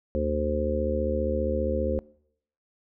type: harmonic tone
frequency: 75 Hz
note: D2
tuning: 37 cents sharp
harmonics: 1 / 3 / 4 / 5 / 6 / 7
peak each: -29 / -31 / -36 / -33 / -34 / -28 dBFS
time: 0.15-1.99 s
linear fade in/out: 0 ms
effects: noise-tail reverb RT60 0.7 s tail -24 dB re dry